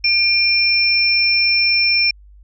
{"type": "tone pair together", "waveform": "sine", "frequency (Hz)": [2393, 5372], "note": ["D7", "E8"], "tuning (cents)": [32, 32], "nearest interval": "octave + major second", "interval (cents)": 1400, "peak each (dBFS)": -15, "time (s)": [0.04, 2.11], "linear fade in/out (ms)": 5, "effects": ["added 50 Hz sine -41 dBFS peak until 2.43 s"]}